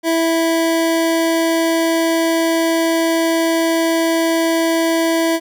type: tone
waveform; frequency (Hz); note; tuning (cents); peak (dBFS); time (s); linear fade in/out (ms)
25% pulse; 329.1; E4; -3; -10; 0.03-5.4; 50
effects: none